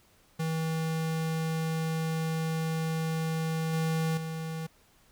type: tone with level steps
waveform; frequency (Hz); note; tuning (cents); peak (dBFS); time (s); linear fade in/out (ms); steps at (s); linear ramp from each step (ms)
square; 161; E3; -41; -29 / -27 / -34; 0.39-4.67; 10; 3.73 / 4.17; 5
effects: pink hiss -63 dBFS RMS until 5.11 s